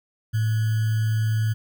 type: tone with sample-and-hold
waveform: sine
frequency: 110 Hz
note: A2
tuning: in tune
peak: -19 dBFS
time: 0.33-1.54 s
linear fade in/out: 20 ms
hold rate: 1575 Hz
effects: none